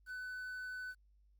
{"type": "tone with quantisation", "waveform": "triangle", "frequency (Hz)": 1502, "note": "F#6", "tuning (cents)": 26, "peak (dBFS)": -40, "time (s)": [0.06, 0.95], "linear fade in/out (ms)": 50, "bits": 11, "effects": ["added 50 Hz sine -65 dBFS peak until 1.39 s", "Opus 48 kbps"]}